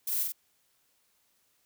violet noise with echo, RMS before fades -32 dBFS, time 0.07-0.23 s, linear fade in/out 5 ms, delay 46 ms, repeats 2, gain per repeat -2 dB, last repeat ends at 0.322 s, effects white hiss -71 dBFS RMS until 1.65 s

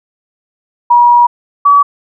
sine tone pair in turn, 960 / 1141.6 Hz, B5 / D6, -49 / -49 cents, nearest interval minor third, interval 300 cents, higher second, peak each -3 dBFS, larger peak neither, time 0.9-1.27 / 1.65-1.83 s, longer first, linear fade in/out 10 ms, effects none

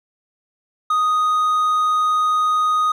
triangle tone, 1244.5 Hz, D#6, in tune, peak -13 dBFS, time 0.9-2.92 s, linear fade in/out 5 ms, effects none

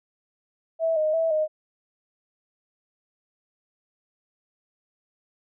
sine tone with vibrato, 636 Hz, D#5, 38 cents sharp, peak -20 dBFS, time 0.79-1.48 s, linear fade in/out 50 ms, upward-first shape square, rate 2.9 Hz, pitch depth 46 cents each way, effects none

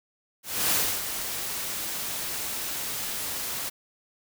white noise with ADSR envelope, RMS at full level -23 dBFS, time 0.43-3.7 s, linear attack 280 ms, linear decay 300 ms, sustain -9 dB, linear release 17 ms, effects none

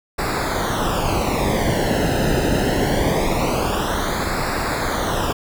brown noise with flanger, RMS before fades -20 dBFS, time 0.18-5.33 s, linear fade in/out 10 ms, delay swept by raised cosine 0.32 to 0.89 ms, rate 0.23 Hz, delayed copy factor -0.85, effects none

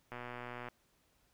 click train, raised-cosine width 0.5 ms, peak -29 dBFS, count 70, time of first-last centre 0.12-0.686 s, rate 122 Hz, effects pink hiss -73 dBFS RMS until 1.33 s

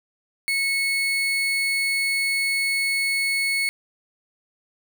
35% pulse tone, 2200 Hz, C#7, 14 cents flat, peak -19 dBFS, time 0.48-3.69 s, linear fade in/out 0 ms, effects 9-bit

